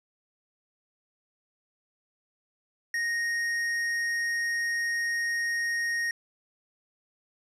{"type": "tone with tanh clipping", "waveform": "triangle", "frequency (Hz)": 1864.7, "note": "A#6", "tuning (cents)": 0, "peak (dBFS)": -28, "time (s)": [2.94, 6.11], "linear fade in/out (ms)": 2, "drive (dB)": 14, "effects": ["resampled to 32000 Hz"]}